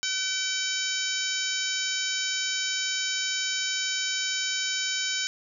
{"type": "harmonic tone with a mistuned harmonic", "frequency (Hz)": 767, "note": "G5", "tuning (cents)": -38, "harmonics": [2, 3, 4, 5, 6, 7, 8, 9], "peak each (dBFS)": [-34, -35, -33, -35, -37, -34, -36, -34], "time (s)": [0.03, 5.27], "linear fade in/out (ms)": 0, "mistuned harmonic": 2, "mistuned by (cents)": -20, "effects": []}